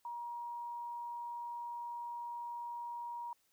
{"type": "tone", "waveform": "sine", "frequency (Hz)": 950, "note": "A#5", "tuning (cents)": 33, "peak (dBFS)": -40, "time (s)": [0.05, 3.33], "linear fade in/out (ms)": 2, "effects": ["white hiss -75 dBFS RMS until 3.52 s"]}